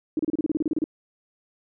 sine tone bursts, 311.1 Hz, D#4, in tune, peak -20 dBFS, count 13, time 0.17-0.841 s, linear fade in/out 2 ms, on 23 ms, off 31 ms, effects none

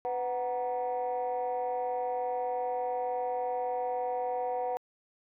sine tone cluster, 499.6 / 742 / 941 Hz, B4 / F#5 / A#5, +20 / +5 / +16 cents, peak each -32 / -31 / -39 dBFS, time 0.05-4.77 s, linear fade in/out 0 ms, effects tanh soft clip ceiling -24 dBFS

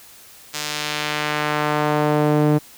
sawtooth tone with band-pass filter sweep, 150 Hz, D3, 37 cents sharp, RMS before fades -20 dBFS, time 0.53-2.59 s, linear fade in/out 20 ms, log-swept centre 6100 to 310 Hz, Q 0.83, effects white hiss -45 dBFS RMS until 2.77 s

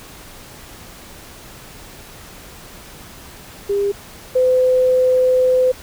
sine tone pair in turn, 402.3 / 509.3 Hz, G4 / C5, +45 / -47 cents, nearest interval major third, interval 408 cents, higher second, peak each -15 / -11 dBFS, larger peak second, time 3.69-3.92 / 4.35-5.72 s, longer second, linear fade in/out 10 ms, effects pink hiss -39 dBFS RMS until 5.82 s

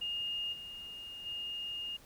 sine tone with level steps, 2837 Hz, F7, 27 cents sharp, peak -34 / -43 / -37 dBFS, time 0.01-1.97 s, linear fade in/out 10 ms, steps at 0.52 / 1.25 s, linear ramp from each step 20 ms, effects pink hiss -59 dBFS RMS until 2.05 s

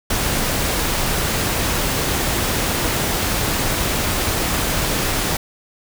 pink noise, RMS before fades -20 dBFS, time 0.1-5.37 s, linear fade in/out 5 ms, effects none

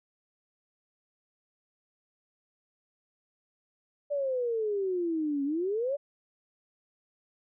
sine exponential two-way sweep, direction down then up, 587.3 to 274 to 587.3 Hz, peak -27 dBFS, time 4.1-5.97 s, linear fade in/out 20 ms, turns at 5.44 s, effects none

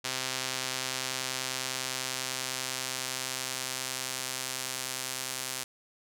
sawtooth tone with band-pass filter sweep, 130.1 Hz, C3, 9 cents flat, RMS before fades -35 dBFS, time 0.04-5.64 s, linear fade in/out 10 ms, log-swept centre 5500 to 8600 Hz, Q 0.74, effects none

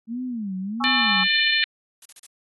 sine tone with vibrato, 218 Hz, A3, 16 cents flat, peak -26 dBFS, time 0.07-1.28 s, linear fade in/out 50 ms, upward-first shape sine, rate 1.5 Hz, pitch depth 270 cents each way
sine chord, C# minor, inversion second, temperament equal, 830.6 / 1108.7 / 1318.5 Hz, G#5 / C#6 / E6, 0 / 0 / 0 cents, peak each -28 / -28 / -30 dBFS, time 0.8-1.24 s, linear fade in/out 10 ms
harmonic tone, 597 Hz, D5, 28 cents sharp, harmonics 3 / 4 / 5 / 6 / 7, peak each -23 / -24 / -25 / -26 / -26 dBFS, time 0.84-1.64 s, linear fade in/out 0 ms
blue noise bursts, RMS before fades -42 dBFS, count 4, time 2.02-2.265 s, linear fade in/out 2 ms, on 35 ms, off 35 ms
effects AAC 32 kbps

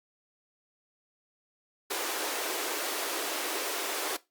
pink high-pass noise, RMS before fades -33 dBFS, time 1.9-4.17 s, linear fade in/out 10 ms, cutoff 310 Hz, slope 48 dB/octave, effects noise-tail reverb RT60 0.2 s tail -18 dB re dry + Opus 48 kbps

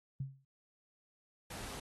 sine tone with exponential decay, 135.3 Hz, C#3, 42 cents flat, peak -33 dBFS, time 0.2-0.45 s, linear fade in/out 5 ms, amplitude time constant 53 ms
pink noise, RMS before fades -46 dBFS, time 1.5-1.8 s, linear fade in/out 5 ms
effects AAC 32 kbps

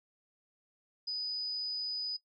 sine tone, 4978 Hz, D#8, in tune, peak -33 dBFS, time 1.07-2.17 s, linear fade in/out 10 ms, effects noise-tail reverb RT60 0.1 s tail -20 dB re dry

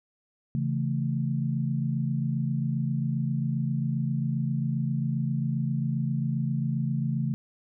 sine chord, A major, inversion first, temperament just, 137.5 / 165 / 220 Hz, C#3 / E3 / A3, -14 / +2 / 0 cents, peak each -27 / -31 / -31 dBFS, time 0.55-7.34 s, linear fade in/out 0 ms, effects none

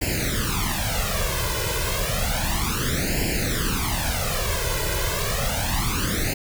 pink noise with flanger, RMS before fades -24 dBFS, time 0.01-6.34 s, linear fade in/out 10 ms, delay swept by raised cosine 0.41 to 2.01 ms, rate 0.31 Hz, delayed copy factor +1, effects none

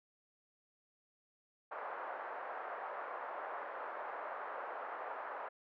pink band-pass noise, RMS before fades -44 dBFS, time 1.71-5.49 s, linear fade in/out 10 ms, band 560 to 1500 Hz, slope 24 dB/octave, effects none

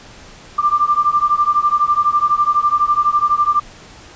sine beating tone pair, 1181 / 1193 Hz, D6 / D6, +9 / +27 cents, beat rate 12 Hz, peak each -15 dBFS, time 0.58-3.6 s, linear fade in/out 10 ms, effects pink hiss -40 dBFS RMS until 4.15 s + resampled to 16000 Hz

